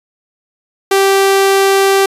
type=tone; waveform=sawtooth; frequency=390.5 Hz; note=G4; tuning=7 cents flat; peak=-4 dBFS; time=0.91-2.06 s; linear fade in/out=5 ms; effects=resampled to 32000 Hz